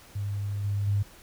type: tone with level steps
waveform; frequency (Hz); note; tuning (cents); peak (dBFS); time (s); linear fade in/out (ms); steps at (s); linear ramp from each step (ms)
sine; 101.2; G#2; -44; -28 / -25 / -22; 0.15-1.03; 10; 0.64 / 0.87; 5
effects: pink hiss -52 dBFS RMS until 1.22 s